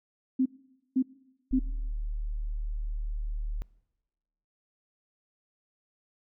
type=tone bursts; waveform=sine; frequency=260 Hz; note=C4; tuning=11 cents flat; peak=-21 dBFS; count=3; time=0.39-1.594 s; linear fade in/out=10 ms; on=68 ms; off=500 ms
type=tone; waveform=sine; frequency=37.59 Hz; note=D1; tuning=41 cents sharp; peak=-30 dBFS; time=1.51-3.62 s; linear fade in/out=0 ms
effects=noise-tail reverb RT60 1.0 s tail -22 dB re dry